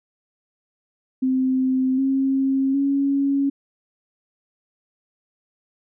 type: tone with pitch steps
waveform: sine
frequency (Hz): 260 / 268.7 / 277.7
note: C4 / C4 / C#4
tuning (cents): -11 / +46 / +3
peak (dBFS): -17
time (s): 1.22-3.5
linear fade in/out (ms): 10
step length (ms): 760
effects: none